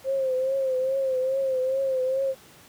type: tone with vibrato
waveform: sine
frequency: 527 Hz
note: C5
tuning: 12 cents sharp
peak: -22 dBFS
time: 0.04-2.35 s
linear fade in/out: 50 ms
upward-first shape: triangle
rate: 2.4 Hz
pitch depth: 63 cents each way
effects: pink hiss -51 dBFS RMS until 2.68 s + high-pass 100 Hz 12 dB/octave